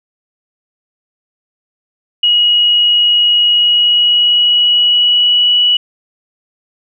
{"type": "tone with pitch glide", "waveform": "sine", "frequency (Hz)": [2900, 2940], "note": ["F#7", "F#7"], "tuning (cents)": [-35, -12], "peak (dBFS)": -7, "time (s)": [2.23, 5.77], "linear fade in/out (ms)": 5, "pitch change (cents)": 23, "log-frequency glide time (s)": [3.51, 5.59], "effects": []}